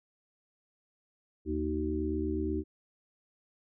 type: harmonic tone with a mistuned harmonic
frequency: 77.78 Hz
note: D#2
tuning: in tune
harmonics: 1 / 3 / 4 / 5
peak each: -35 / -38 / -33 / -35 dBFS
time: 1.45-2.64 s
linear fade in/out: 50 ms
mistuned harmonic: 5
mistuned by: -42 cents
effects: none